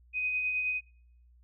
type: tone with tremolo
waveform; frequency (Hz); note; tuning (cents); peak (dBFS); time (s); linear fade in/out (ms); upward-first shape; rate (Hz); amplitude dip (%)
sine; 2503; D#7; +10; -27; 0.13-0.81; 50; sine; 9.5; 30
effects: noise-tail reverb RT60 0.6 s tail -24 dB re dry + added 60 Hz sine -57 dBFS peak until 1.43 s